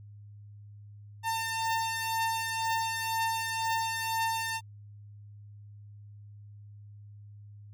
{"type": "beating tone pair", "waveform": "sawtooth", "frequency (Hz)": [899, 901], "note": ["A5", "A5"], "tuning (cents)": [37, 41], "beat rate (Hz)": 2, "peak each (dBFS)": [-31, -26], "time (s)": [1.23, 4.61], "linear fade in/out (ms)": 50, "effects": ["added 103 Hz sine -46 dBFS peak until 7.73 s", "MP3 96 kbps"]}